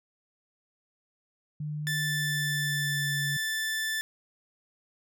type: tone with pitch glide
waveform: sine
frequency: 150.5 to 142.14 Hz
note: D3 to C#3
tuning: +43 to +44 cents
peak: -31 dBFS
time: 1.6-3.37 s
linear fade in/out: 5 ms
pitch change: -99 cents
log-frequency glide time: 1.89-3.1 s
type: tone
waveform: sawtooth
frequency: 1760 Hz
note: A6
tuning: in tune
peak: -25 dBFS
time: 1.87-4.01 s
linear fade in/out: 0 ms
effects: none